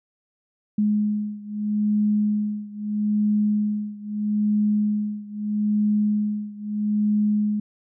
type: beating tone pair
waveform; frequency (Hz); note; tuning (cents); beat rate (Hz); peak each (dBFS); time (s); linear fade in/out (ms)
sine; 209.4 / 210.18; G#3 / G#3; +15 / +21; 0.78; -22 / -24; 0.78-7.6; 5
effects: none